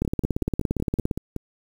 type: two click trains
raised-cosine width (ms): 3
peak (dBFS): -15 / -10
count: 8 / 20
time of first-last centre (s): 0.05-1.363 / 0.02-1.112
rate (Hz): 5.33 / 17.4
effects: 7-bit